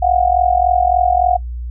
sine tone with amplitude modulation, 723 Hz, F#5, 40 cents flat, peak -7 dBFS, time 0.02-1.37 s, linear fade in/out 10 ms, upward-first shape sine, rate 43.5 Hz, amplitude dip 85%, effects noise-tail reverb RT60 0.1 s tail -22 dB re dry + added 60 Hz sine -22 dBFS peak until 1.7 s

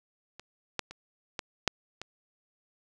clicks, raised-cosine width 0.2 ms, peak -27 / -12 / -26 / -16 / -6 / -21 dBFS, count 6, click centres 0.396 / 0.793 / 0.91 / 1.392 / 1.677 / 2.016 s, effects none

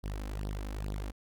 sawtooth tone with flanger, 51 Hz, G#1, 31 cents flat, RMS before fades -37 dBFS, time 0.03-1.12 s, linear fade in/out 20 ms, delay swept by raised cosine 0.2 to 3.9 ms, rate 2.3 Hz, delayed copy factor +0.85, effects none

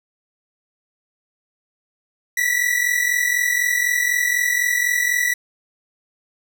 45% pulse tone pair together, 1931.5 / 1975.5 Hz, B6 / B6, -39 / 0 cents, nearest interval unison, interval 39 cents, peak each -20 dBFS, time 2.37-5.34 s, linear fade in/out 5 ms, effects none

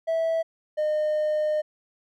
triangle tone pair in turn, 654 / 609.8 Hz, E5 / D#5, -14 / -35 cents, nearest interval minor second, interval 121 cents, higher first, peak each -19 dBFS, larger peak neither, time 0.07-0.43 / 0.77-1.62 s, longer second, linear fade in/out 20 ms, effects tanh soft clip ceiling -16 dBFS

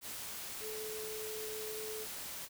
sine tone in noise, 433.1 Hz, A4, 27 cents flat, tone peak -42 dBFS, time 0.6-2.07 s, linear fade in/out 50 ms, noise white, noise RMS -44 dBFS, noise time 0.01-2.49 s, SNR -1 dB, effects none

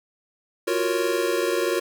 square chord, Gb major seventh, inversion third, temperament equal, 349.2 / 370 / 466.2 / 554.4 Hz, F4 / Gb4 / Bb4 / Db5, 0 / 0 / 0 / 0 cents, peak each -27 / -28 / -27 / -29 dBFS, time 0.67-1.8 s, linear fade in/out 10 ms, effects none

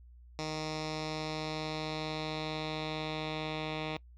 10% pulse tone with low-pass filter sweep, 155.56 Hz, D#3, in tune, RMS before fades -37 dBFS, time 0.39-3.97 s, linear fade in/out 0 ms, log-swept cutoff 5300 to 3300 Hz, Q 3.1, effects noise-tail reverb RT60 0.1 s tail -23 dB re dry + added 60 Hz sine -52 dBFS peak until 4.17 s

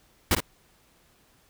pink noise with echo, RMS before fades -21 dBFS, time 0.31-0.35 s, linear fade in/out 2 ms, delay 54 ms, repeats 1, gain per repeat -7 dB, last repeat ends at 0.404 s, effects pink hiss -62 dBFS RMS until 1.49 s

